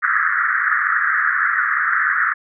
white band-pass noise, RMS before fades -18 dBFS, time 0.02-2.34 s, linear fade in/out 20 ms, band 1200 to 1900 Hz, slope 96 dB/octave, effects none

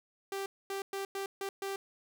sawtooth tone bursts at uneven times, 392 Hz, G4, in tune, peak -31 dBFS, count 6, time 0.32-0.46 / 0.7-0.82 / 0.93-1.05 / 1.15-1.26 / 1.41-1.49 / 1.62-1.76 s, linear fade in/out 2 ms, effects none

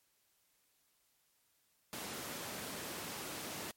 pink high-pass noise, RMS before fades -44 dBFS, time 1.93-3.71 s, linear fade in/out 0 ms, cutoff 160 Hz, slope 12 dB/octave, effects white hiss -75 dBFS RMS until 3.76 s + MP3 64 kbps

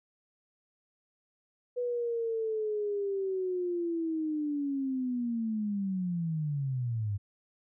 sine linear sweep, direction down, 493.9 to 97.9 Hz, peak -29 dBFS, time 1.76-7.18 s, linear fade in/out 20 ms, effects none

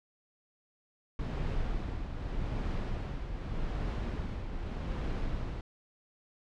brown noise with tremolo, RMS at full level -32 dBFS, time 1.19-5.61 s, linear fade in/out 2 ms, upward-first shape triangle, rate 0.83 Hz, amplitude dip 55%, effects low-pass 4000 Hz 12 dB/octave

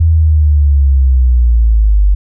sine linear sweep, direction down, 82.7 to 47.92 Hz, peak -5 dBFS, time 0-2.15 s, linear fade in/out 10 ms, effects none

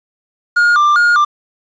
triangle tone with vibrato, 1300 Hz, E6, 24 cents flat, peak -6 dBFS, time 0.56-1.25 s, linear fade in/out 10 ms, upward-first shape square, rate 2.5 Hz, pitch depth 160 cents each way, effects resampled to 16000 Hz + 7-bit

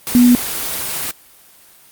sine tone in noise, 244.3 Hz, B3, 19 cents flat, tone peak -6 dBFS, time 0.15-0.35 s, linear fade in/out 0 ms, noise white, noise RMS -22 dBFS, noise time 0.07-1.11 s, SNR +13 dB, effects white hiss -46 dBFS RMS until 1.91 s + Opus 24 kbps

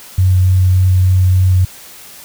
sine tone with vibrato, 92.5 Hz, F#2, in tune, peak -7 dBFS, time 0.18-1.65 s, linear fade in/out 5 ms, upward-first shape sine, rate 3.4 Hz, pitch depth 10 cents each way, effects white hiss -36 dBFS RMS until 2.24 s

